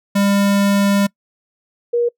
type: tone pair in turn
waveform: square / sine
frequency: 200.2 / 476.2 Hz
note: G3 / A#4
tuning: +37 / +37 cents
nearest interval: octave + minor third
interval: 1500 cents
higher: second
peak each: -13 dBFS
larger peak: neither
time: 0.15-1.07 / 1.93-2.09 s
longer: first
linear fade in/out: 10 ms
effects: noise-tail reverb RT60 0.1 s tail -24 dB re dry